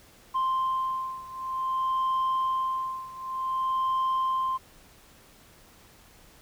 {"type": "beating tone pair", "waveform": "sine", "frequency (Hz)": [1046.5, 1047.04], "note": ["C6", "C6"], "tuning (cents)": [0, 1], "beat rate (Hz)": 0.54, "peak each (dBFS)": [-26, -28], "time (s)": [0.34, 4.58], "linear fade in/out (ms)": 20, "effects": ["tanh soft clip ceiling -22 dBFS", "pink hiss -55 dBFS RMS until 6.41 s"]}